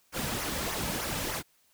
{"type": "noise with flanger", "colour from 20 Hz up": "pink", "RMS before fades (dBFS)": -33, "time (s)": [0.12, 1.43], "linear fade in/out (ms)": 50, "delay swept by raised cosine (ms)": [0.24, 2.84], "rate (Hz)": 3.3, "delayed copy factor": -0.6, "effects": ["white hiss -67 dBFS RMS until 1.73 s"]}